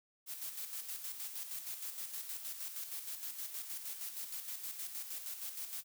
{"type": "noise with tremolo", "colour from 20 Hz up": "blue", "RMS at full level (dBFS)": -42, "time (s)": [0.26, 5.84], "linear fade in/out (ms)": 50, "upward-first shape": "square", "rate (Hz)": 6.4, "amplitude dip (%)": 50, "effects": []}